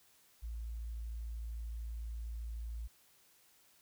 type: tone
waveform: sine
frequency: 56.6 Hz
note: A1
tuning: 50 cents sharp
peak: -39 dBFS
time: 0.42-2.88 s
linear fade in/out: 20 ms
effects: white hiss -67 dBFS RMS until 3.81 s